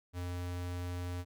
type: tone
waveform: square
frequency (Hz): 88.8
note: F2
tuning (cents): +29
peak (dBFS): -37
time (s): 0.13-1.25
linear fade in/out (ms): 50
effects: none